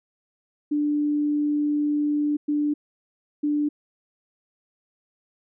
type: tone bursts at uneven times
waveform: sine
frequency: 295.1 Hz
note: D4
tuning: 8 cents sharp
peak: -20 dBFS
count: 3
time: 0.71-2.37 / 2.48-2.74 / 3.43-3.69 s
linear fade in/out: 10 ms
effects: none